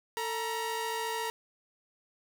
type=tone pair together; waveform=sawtooth; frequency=447.3 / 948.5 Hz; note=A4 / A#5; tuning=+28 / +30 cents; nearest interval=octave + minor second; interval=1302 cents; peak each=-32 / -30 dBFS; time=0.17-1.3 s; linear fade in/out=0 ms; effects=none